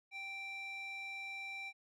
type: tone with band-pass filter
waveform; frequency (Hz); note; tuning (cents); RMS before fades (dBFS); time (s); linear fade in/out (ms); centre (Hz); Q
square; 784; G5; 0; -45; 0.11-1.73; 50; 2700; 6.6
effects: none